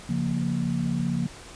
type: chord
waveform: sine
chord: Bb minor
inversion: first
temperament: just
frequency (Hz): 139.85 / 174.81 / 233.1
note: Db3 / F3 / Bb3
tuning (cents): +16 / +2 / 0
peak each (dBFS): -29 / -27 / -28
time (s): 0.09-1.27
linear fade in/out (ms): 5
effects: pink hiss -44 dBFS RMS until 1.55 s + resampled to 22050 Hz